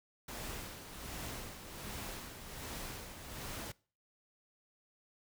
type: noise with tremolo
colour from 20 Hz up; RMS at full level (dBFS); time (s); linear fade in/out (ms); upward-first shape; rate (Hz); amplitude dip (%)
pink; -43; 0.28-3.72; 5; sine; 1.3; 55
effects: noise-tail reverb RT60 0.4 s tail -23 dB re dry